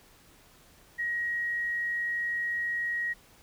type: tone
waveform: sine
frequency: 1894 Hz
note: A#6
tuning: 27 cents sharp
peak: -28 dBFS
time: 0.98-3.14 s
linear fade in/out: 20 ms
effects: pink hiss -58 dBFS RMS until 3.42 s